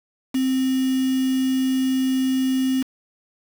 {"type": "tone with quantisation", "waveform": "sine", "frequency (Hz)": 261.6, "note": "C4", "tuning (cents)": 0, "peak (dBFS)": -18, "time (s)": [0.34, 2.83], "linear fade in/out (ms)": 10, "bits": 5, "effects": []}